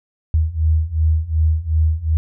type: beating tone pair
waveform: sine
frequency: 77.7 / 80.4 Hz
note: D#2 / E2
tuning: -2 / -43 cents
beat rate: 2.7 Hz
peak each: -18 / -16 dBFS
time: 0.34-2.17 s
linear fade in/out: 0 ms
effects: none